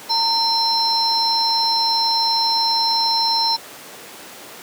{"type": "tone cluster", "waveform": "sine", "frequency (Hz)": [913, 4114, 5350], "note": ["A#5", "C8", "E8"], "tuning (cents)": [-36, -30, 25], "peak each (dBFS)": -20, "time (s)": [0.09, 3.57], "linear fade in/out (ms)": 20, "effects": ["pink hiss -37 dBFS RMS until 4.62 s", "high-pass 300 Hz 12 dB/octave"]}